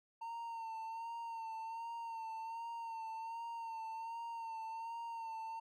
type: tone with vibrato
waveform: triangle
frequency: 911 Hz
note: A#5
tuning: 40 cents flat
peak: -40 dBFS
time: 0.21-5.6 s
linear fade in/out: 10 ms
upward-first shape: sine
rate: 1.3 Hz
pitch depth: 35 cents each way
effects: none